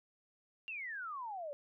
sine exponential sweep, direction down, 2800 to 554.4 Hz, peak -40 dBFS, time 0.68-1.53 s, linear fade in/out 0 ms, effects none

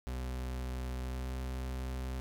40% pulse tone with pitch glide, 63.2 to 64.05 Hz, B1 to C2, +41 to -36 cents, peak -35 dBFS, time 0.07-2.2 s, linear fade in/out 0 ms, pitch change +23 cents, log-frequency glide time 1.02-1.3 s, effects none

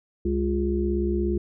harmonic tone with a mistuned harmonic, 68 Hz, C#2, 33 cents flat, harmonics 1 / 3 / 5 / 6, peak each -26 / -28 / -25 / -35 dBFS, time 0.25-1.38 s, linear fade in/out 5 ms, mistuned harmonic 5, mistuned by +55 cents, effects none

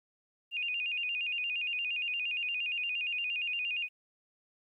sine tone with vibrato, 2632 Hz, E7, 3 cents flat, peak -31 dBFS, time 0.51-3.89 s, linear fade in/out 50 ms, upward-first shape square, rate 8.6 Hz, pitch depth 100 cents each way, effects 12-bit

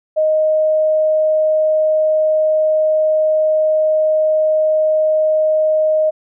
sine tone, 622.3 Hz, D#5, in tune, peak -11 dBFS, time 0.16-6.11 s, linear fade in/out 20 ms, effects none

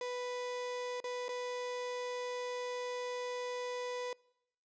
35% pulse tone with dropouts, 494.4 Hz, B4, 2 cents sharp, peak -35 dBFS, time 0.01-4.13 s, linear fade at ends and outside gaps 2 ms, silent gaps 1.003-1.041 / 1.283-1.29 s, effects noise-tail reverb RT60 0.8 s tail -25 dB re dry + resampled to 16000 Hz

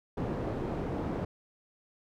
white low-pass noise, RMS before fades -34 dBFS, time 0.17-1.25 s, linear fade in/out 5 ms, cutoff 440 Hz, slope 12 dB/octave, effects none

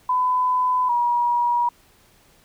sine tone pair in turn, 1005 / 959.3 Hz, B5 / A#5, +30 / +49 cents, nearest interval minor second, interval 81 cents, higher first, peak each -17 dBFS, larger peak neither, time 0.09-0.89 / 0.89-1.69 s, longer neither, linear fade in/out 5 ms, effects pink hiss -56 dBFS RMS until 2.44 s

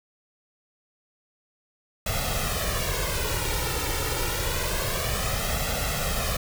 pink noise with flanger, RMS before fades -27 dBFS, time 2.06-6.37 s, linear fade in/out 5 ms, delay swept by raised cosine 1.5 to 2.22 ms, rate 0.27 Hz, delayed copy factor +0.75, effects none

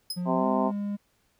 sawtooth tone with exponential decay, 5070 Hz, D#8, 32 cents sharp, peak -24 dBFS, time 0.1-0.22 s, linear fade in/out 5 ms, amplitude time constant 25 ms
triangle tone with pitch glide, 178.2 to 203.5 Hz, F3 to G#3, +35 to -35 cents, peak -26 dBFS, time 0.16-0.97 s, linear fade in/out 20 ms, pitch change +230 cents, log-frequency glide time 0.36-0.46 s
harmonic tone, 129.9 Hz, C3, 12 cents flat, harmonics 2 / 3 / 4 / 5 / 6 / 7 / 8, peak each -28 / -33 / -33 / -29 / -34 / -31 / -32 dBFS, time 0.25-0.72 s, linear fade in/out 50 ms
effects pink hiss -69 dBFS RMS until 1.39 s

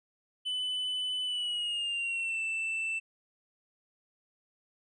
triangle tone with pitch glide, 3004 to 2661 Hz, F#7 to E7, +26 to +16 cents, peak -29 dBFS, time 0.45-3 s, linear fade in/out 20 ms, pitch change -210 cents, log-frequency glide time 1.23-2.41 s, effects resampled to 22050 Hz

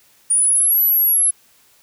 sine exponential two-way sweep, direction up then down, 9450 to 11900 to 10940 Hz, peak -12 dBFS, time 0.3-1.31 s, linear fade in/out 10 ms, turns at 0.83 s, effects white hiss -54 dBFS RMS until 1.82 s

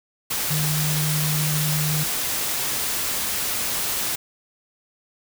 sine tone in noise, 151.9 Hz, D#3, 41 cents flat, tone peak -22 dBFS, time 0.5-2.04 s, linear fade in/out 10 ms, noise white, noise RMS -25 dBFS, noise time 0.3-4.16 s, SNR 0 dB, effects none

